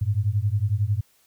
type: beating tone pair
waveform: sine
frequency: 98 / 109 Hz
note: G2 / A2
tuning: 0 / -16 cents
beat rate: 11 Hz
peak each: -23 / -23 dBFS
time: 0.01-1.01 s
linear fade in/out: 10 ms
effects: white hiss -62 dBFS RMS until 1.26 s